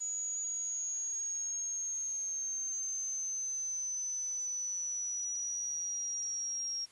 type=exponential sweep; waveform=sine; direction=down; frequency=6830 to 5588 Hz; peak=-34 dBFS; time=0-6.86 s; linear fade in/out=20 ms; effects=white hiss -61 dBFS RMS until 6.91 s + resampled to 24000 Hz